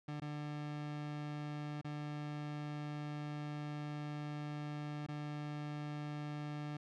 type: tone with dropouts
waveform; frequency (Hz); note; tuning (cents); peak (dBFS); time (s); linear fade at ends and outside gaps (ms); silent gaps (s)
30% pulse; 148.4; D3; +18; -38; 0.08-6.77; 5; 0.201-0.218 / 1.814-1.845 / 5.065-5.085
effects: low-pass 4000 Hz 12 dB/octave